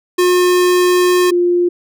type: tone pair in turn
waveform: square / sine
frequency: 359.5 / 351.7 Hz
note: F#4 / F4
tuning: -50 / +12 cents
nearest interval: unison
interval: 38 cents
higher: first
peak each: -10 dBFS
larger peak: neither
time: 0.18-1.31 / 1.31-1.69 s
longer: first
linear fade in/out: 10 ms
effects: none